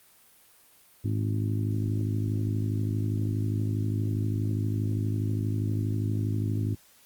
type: harmonic tone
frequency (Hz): 52.4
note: G#1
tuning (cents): +16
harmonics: 2 / 3 / 4 / 5 / 6 / 7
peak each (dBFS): -26 / -38 / -38 / -35 / -38 / -43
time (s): 1.04-6.75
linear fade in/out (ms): 10
effects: white hiss -58 dBFS RMS until 7.05 s + Opus 32 kbps